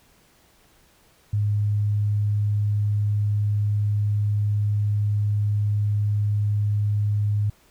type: tone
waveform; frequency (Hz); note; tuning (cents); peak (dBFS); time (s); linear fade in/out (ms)
sine; 103.83; G#2; 0; -19; 1.33-7.5; 5
effects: pink hiss -58 dBFS RMS until 7.7 s